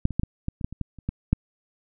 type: clicks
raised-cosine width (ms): 5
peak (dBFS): -6 / -20 / -10 / -13 / -14 / -22 / -12 / -24 / -15 / -30 / -14 / -6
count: 12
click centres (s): 0.054 / 0.107 / 0.196 / 0.234 / 0.484 / 0.612 / 0.645 / 0.726 / 0.813 / 0.987 / 1.09 / 1.33
effects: none